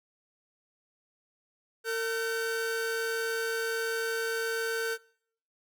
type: tone pair together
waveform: 45% pulse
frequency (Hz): 455.1 / 1530.8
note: A#4 / G6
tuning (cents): -42 / -42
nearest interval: octave + major sixth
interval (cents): 2100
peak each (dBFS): -31 / -33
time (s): 1.84-4.98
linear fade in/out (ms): 50
effects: noise-tail reverb RT60 0.6 s tail -22 dB re dry